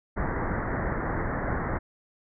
pink low-pass noise, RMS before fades -29 dBFS, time 0.16-1.79 s, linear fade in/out 20 ms, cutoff 2000 Hz, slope 96 dB/octave, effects none

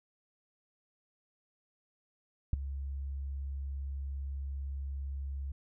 sine tone with ADSR envelope, 68.8 Hz, C#2, 12 cents flat, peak -20 dBFS, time 2.53-5.52 s, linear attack 3 ms, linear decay 12 ms, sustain -15 dB, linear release 6 ms, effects none

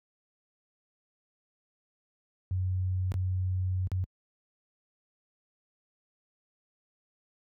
sine tone with dropouts, 92.5 Hz, F#2, in tune, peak -26 dBFS, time 2.51-4.04 s, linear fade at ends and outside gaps 0 ms, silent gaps 3.119-3.141 / 3.872-3.917 s, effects high-pass 60 Hz 12 dB/octave

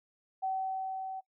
sine tone with level ramp, 762 Hz, G5, 49 cents flat, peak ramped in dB -29 to -37 dBFS, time 0.42-1.21 s, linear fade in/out 20 ms, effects noise-tail reverb RT60 0.1 s tail -22 dB re dry

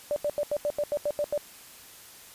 sine tone bursts, 587.3 Hz, D5, in tune, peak -24 dBFS, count 10, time 0.11-1.377 s, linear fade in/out 0 ms, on 52 ms, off 83 ms, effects white hiss -49 dBFS RMS until 2.34 s + resampled to 32000 Hz

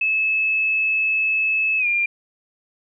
sine tone with pitch glide, 2600 to 2398 Hz, E7 to D7, -24 to +36 cents, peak -17 dBFS, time 0.01-2.06 s, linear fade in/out 5 ms, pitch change -140 cents, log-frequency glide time 1.78-1.87 s, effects none

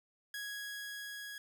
sawtooth tone with level ramp, 1661.2 Hz, G#6, in tune, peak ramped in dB -36 to -40 dBFS, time 0.34-1.38 s, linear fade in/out 2 ms, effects none

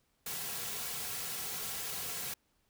white noise with comb filter, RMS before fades -39 dBFS, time 0.26-2.34 s, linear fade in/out 5 ms, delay 3.3 ms, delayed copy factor -0.55, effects pink hiss -75 dBFS RMS until 2.69 s

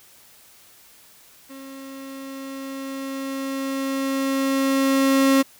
35% pulse tone with level ramp, 270.4 Hz, C#4, 43 cents flat, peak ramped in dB -36 to -12 dBFS, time 1.49-5.43 s, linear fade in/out 20 ms, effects white hiss -51 dBFS RMS until 5.59 s

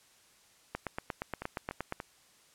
two click trains, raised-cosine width 0.5 ms, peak -19 / -23 dBFS, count 11 / 3, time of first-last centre 0.75-1.924 / 1.42-2.001 s, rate 8.52 / 3.44 Hz, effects white hiss -63 dBFS RMS until 2.54 s + low-pass 10000 Hz 12 dB/octave

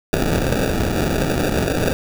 violet noise with sample-and-hold, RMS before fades -19 dBFS, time 0.13-1.93 s, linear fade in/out 0 ms, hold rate 1050 Hz, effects none

